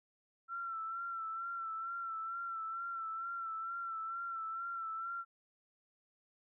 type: tone with vibrato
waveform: sine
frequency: 1348 Hz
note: E6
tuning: 38 cents sharp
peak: -38 dBFS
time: 0.48-5.25 s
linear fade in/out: 50 ms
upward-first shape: sine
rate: 2.2 Hz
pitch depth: 41 cents each way
effects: none